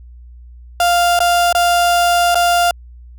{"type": "tone with dropouts", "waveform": "35% pulse", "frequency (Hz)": 698, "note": "F5", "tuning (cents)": -1, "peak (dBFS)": -9, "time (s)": [0.8, 2.71], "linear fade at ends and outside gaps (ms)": 2, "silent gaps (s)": [[1.191, 1.203], [1.527, 1.549], [2.346, 2.354]], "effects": ["added 60 Hz sine -35 dBFS peak until 3.18 s"]}